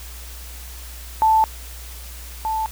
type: tone pair in turn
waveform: sine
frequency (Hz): 880 / 880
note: A5 / A5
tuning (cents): 0 / 0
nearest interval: unison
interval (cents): 0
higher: neither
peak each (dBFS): -12 / -20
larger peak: first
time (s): 1.22-1.44 / 2.45-2.66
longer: first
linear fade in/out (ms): 0
effects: added 60 Hz sine -35 dBFS peak until 2.71 s + white hiss -40 dBFS RMS until 2.71 s